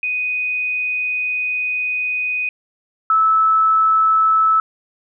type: tone pair in turn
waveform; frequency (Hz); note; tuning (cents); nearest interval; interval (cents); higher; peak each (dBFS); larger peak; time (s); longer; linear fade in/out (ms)
sine; 2492 / 1306.4; D#7 / E6; +2 / -16; major seventh; 1118; first; -18 / -11; second; 0.03-2.49 / 3.1-4.6; first; 2
effects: none